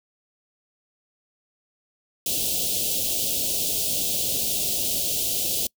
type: band-stop noise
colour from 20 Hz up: white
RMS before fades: -25 dBFS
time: 2.26-5.67 s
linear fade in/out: 2 ms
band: 690 to 2800 Hz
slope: 48 dB/octave
effects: noise-tail reverb RT60 0.1 s tail -26 dB re dry